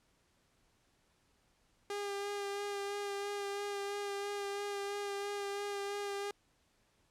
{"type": "tone with vibrato", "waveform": "sawtooth", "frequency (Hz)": 403.5, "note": "G#4", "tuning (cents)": -50, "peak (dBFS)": -33, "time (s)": [1.9, 6.31], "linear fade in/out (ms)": 2, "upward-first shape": "sine", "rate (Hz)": 3, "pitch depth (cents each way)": 19, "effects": ["pink hiss -73 dBFS RMS until 7.1 s", "low-pass 10000 Hz 12 dB/octave"]}